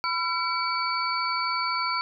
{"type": "tone cluster", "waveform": "sine", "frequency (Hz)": [1000, 1357, 2283, 4508], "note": ["B5", "E6", "D7", "C#8"], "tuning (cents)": [21, 50, -50, 28], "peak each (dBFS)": [-30, -28, -32, -31], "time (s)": [0.04, 2.01], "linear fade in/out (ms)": 0, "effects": []}